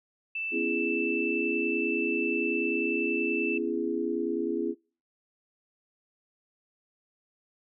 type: tone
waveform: sine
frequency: 2649 Hz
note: E7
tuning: 8 cents sharp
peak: -30 dBFS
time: 0.35-3.58 s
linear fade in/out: 5 ms
type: chord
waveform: sine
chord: C# minor seventh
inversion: third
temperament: equal with one note detuned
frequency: 246.9 / 277.2 / 336 / 415.3 Hz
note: B3 / C#4 / E4 / G#4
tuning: 0 / 0 / +33 / 0 cents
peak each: -34 / -35 / -30 / -32 dBFS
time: 0.51-4.75 s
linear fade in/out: 50 ms
effects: noise-tail reverb RT60 0.4 s tail -26 dB re dry